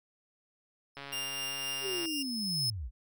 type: tone with exponential growth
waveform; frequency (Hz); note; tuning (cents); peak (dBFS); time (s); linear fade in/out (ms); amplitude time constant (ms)
40% pulse; 5200; E8; -24; -27; 0.95-2.7; 2; 380
type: click train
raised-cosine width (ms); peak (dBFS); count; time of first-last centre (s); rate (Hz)
0.3; -27; 153; 0.97-2.056; 140
type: tone with tremolo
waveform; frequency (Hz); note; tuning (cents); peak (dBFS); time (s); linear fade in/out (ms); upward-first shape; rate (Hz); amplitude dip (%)
sawtooth; 2799; F7; +3; -30; 1.12-2.23; 10; triangle; 3.9; 30
type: linear sweep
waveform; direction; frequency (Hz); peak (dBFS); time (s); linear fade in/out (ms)
sine; down; 409.5 to 45.32; -35; 1.81-2.91; 50
effects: none